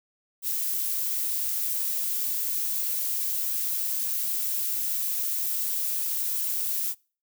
violet noise, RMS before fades -28 dBFS, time 0.42-6.95 s, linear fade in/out 50 ms, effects noise-tail reverb RT60 0.4 s tail -26 dB re dry

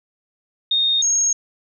sine tone pair in turn, 3689 / 6534 Hz, A#7 / G#8, -19 / -29 cents, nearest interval minor seventh, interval 990 cents, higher second, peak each -15 dBFS, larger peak neither, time 0.71-1.02 / 1.02-1.33 s, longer neither, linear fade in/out 5 ms, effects none

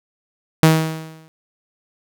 sawtooth tone with exponential decay, 159.4 Hz, D#3, 42 cents sharp, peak -3 dBFS, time 0.63-1.28 s, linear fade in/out 0 ms, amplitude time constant 140 ms, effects none

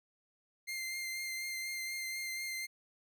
sawtooth tone with vibrato, 2098 Hz, C7, 4 cents sharp, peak -34 dBFS, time 0.67-2.67 s, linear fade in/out 20 ms, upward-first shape triangle, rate 4.1 Hz, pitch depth 20 cents each way, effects none

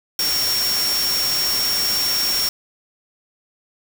sine tone in noise, 5520 Hz, F8, 21 cents flat, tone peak -19 dBFS, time 0.19-2.49 s, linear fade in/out 2 ms, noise white, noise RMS -24 dBFS, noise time 0.19-2.49 s, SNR +2 dB, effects none

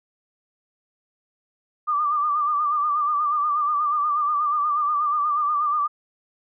sine tone with vibrato, 1188 Hz, D6, 20 cents sharp, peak -19 dBFS, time 1.87-5.88 s, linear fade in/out 20 ms, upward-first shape sine, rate 8.3 Hz, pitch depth 58 cents each way, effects none

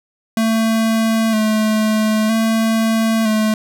square tone with vibrato, 220 Hz, A3, in tune, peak -14 dBFS, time 0.37-3.54 s, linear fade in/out 2 ms, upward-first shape square, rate 0.52 Hz, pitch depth 29 cents each way, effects none

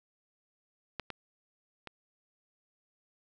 clicks, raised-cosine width 0.3 ms, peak -19 / -22 / -26 dBFS, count 3, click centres 0.997 / 1.103 / 1.873 s, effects none

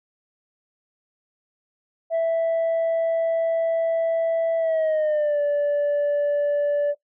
sine tone with pitch glide, 659.3 to 580.6 Hz, E5 to D5, 0 to -20 cents, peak -16 dBFS, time 2.1-6.95 s, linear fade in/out 50 ms, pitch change -220 cents, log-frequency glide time 4.58-5.41 s, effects noise-tail reverb RT60 0.1 s tail -18 dB re dry + tanh soft clip ceiling -18 dBFS

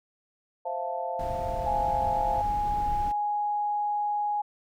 sine chord, F major seventh, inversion second, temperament equal, 523.3 / 659.3 / 698.5 / 880 Hz, C5 / E5 / F5 / A5, 0 / 0 / 0 / 0 cents, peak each -35 / -36 / -33 / -34 dBFS, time 0.65-2.42 s, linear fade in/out 10 ms
brown noise, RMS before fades -35 dBFS, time 1.19-3.12 s, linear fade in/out 5 ms
sine tone, 830.6 Hz, G#5, in tune, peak -25 dBFS, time 1.66-4.42 s, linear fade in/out 10 ms
effects none

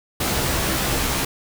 pink noise with comb filter, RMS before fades -22 dBFS, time 0.2-1.25 s, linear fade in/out 5 ms, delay 15 ms, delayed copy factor +0.65, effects none

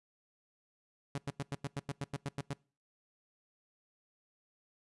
sawtooth tone bursts, 140.5 Hz, C#3, 24 cents sharp, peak -31 dBFS, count 12, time 1.15-2.533 s, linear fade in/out 0 ms, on 30 ms, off 93 ms, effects noise-tail reverb RT60 0.4 s tail -25 dB re dry + resampled to 24000 Hz

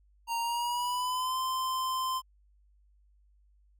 square tone with pitch glide, 929 to 1036.8 Hz, A#5 to C6, -6 to -16 cents, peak -30 dBFS, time 0.27-2.22 s, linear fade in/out 50 ms, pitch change +190 cents, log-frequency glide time 0.39-1.38 s, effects added 50 Hz sine -61 dBFS peak until 3.79 s

